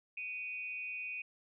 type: tone with amplitude modulation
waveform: sine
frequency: 2489 Hz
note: D#7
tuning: in tune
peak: -35 dBFS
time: 0.17-1.22 s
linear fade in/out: 5 ms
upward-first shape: sine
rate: 217 Hz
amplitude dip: 75%
effects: none